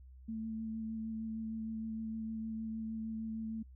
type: tone with vibrato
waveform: sine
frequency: 221.8 Hz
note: A3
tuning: 14 cents sharp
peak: -37 dBFS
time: 0.28-3.63 s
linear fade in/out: 10 ms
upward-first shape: sine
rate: 6.5 Hz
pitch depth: 13 cents each way
effects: noise-tail reverb RT60 0.1 s tail -26 dB re dry + added 64 Hz sine -52 dBFS peak until 3.75 s